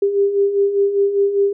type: beating tone pair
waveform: sine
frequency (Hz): 395.8 / 400.8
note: G4 / G4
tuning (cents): +17 / +38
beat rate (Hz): 5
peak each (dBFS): -21 / -14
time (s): 0.02-1.53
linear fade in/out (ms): 5
effects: none